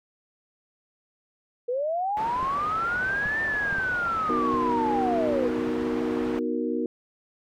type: linear two-way sweep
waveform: sine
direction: up then down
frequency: 470.8 to 1800 to 470.8 Hz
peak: -24 dBFS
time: 1.68-5.49 s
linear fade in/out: 10 ms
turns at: 3.41 s
type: low-pass noise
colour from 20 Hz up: white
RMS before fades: -37 dBFS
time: 2.17-6.39 s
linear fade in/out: 0 ms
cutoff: 1200 Hz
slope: 12 dB/octave
type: clicks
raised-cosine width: 5 ms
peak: -25 dBFS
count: 5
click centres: 2.429 / 3.258 / 3.727 / 3.785 / 4.541 s
type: chord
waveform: sine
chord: B major seventh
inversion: none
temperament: equal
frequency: 246.9 / 311.1 / 370 / 466.2 Hz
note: B3 / D#4 / F#4 / A#4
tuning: 0 / 0 / 0 / 0 cents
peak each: -29 / -30 / -32 / -30 dBFS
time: 4.29-6.86 s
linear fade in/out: 2 ms
effects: none